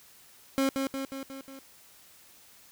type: tone with echo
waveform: 30% pulse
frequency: 270.3 Hz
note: C#4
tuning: 44 cents flat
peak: -21 dBFS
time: 0.58-0.69 s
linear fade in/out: 0 ms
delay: 180 ms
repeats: 5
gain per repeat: -4 dB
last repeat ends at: 1.59 s
effects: white hiss -56 dBFS RMS until 2.71 s